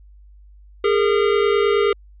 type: tone pair together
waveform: square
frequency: 407.1 / 456.6 Hz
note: G#4 / A#4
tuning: -35 / -36 cents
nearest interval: major second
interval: 199 cents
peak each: -17 / -20 dBFS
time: 0.84-1.93 s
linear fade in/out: 5 ms
effects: added 50 Hz sine -43 dBFS peak until 2.2 s + resampled to 8000 Hz